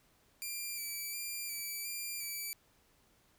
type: tone with vibrato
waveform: 5% pulse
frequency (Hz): 2349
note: D7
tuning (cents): 0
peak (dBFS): -29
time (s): 0.42-2.53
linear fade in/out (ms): 0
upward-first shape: square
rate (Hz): 1.4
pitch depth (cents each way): 26
effects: pink hiss -69 dBFS RMS until 3.38 s